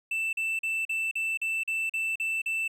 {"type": "tone bursts", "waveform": "triangle", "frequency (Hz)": 2659, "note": "E7", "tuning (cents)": 14, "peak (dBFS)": -25, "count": 10, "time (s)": [0.11, 2.679], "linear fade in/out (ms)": 5, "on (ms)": 220, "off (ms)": 41, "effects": ["11-bit"]}